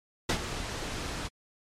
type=noise with ADSR envelope; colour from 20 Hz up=pink; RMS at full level=-24 dBFS; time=0.29-1.29 s; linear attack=6 ms; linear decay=80 ms; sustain=-11 dB; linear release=27 ms; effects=low-pass 7000 Hz 12 dB/octave + MP3 64 kbps